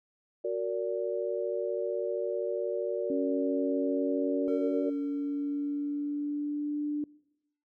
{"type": "chord", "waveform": "sine", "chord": "Gb augmented", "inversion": "none", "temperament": "just", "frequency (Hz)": [370, 462.5, 578.1], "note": ["Gb4", "Bb4", "D5"], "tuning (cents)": [0, -14, -27], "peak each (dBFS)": -33, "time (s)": [0.44, 4.9], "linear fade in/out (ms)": 10}
{"type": "tone with pitch glide", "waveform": "sine", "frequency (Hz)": [277.2, 295.4], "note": ["C#4", "D4"], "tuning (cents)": [0, 10], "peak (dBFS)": -29, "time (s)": [3.1, 7.04], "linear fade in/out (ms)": 2, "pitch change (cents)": 110, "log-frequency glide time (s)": [3.8, 6.85]}
{"type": "tone with exponential decay", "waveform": "triangle", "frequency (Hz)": 454, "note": "A#4", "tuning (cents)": -46, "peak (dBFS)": -31, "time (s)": [4.48, 6.97], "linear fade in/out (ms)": 0, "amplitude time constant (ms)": 540}
{"effects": ["noise-tail reverb RT60 0.9 s tail -23 dB re dry"]}